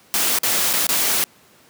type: noise with dropouts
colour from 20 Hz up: white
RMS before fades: -19 dBFS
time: 0.14-1.24 s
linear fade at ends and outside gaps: 0 ms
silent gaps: 0.387-0.433 / 0.731-0.736 / 0.868-0.89 s
effects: pink hiss -52 dBFS RMS until 1.69 s + high-pass 150 Hz 12 dB/octave